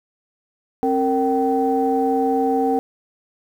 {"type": "tone cluster", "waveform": "sine", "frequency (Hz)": [267.2, 460.5, 772], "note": ["C4", "A#4", "G5"], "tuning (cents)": [36, -21, -27], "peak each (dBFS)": -20, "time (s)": [0.83, 2.79], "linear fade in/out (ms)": 0, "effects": ["tanh soft clip ceiling -7 dBFS", "8-bit"]}